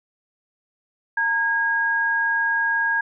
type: tone pair together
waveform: sine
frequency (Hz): 918 / 1635.7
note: A#5 / G#6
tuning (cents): -27 / -27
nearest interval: minor seventh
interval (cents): 1000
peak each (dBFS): -26 / -19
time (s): 1.17-3.01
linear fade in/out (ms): 5
effects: none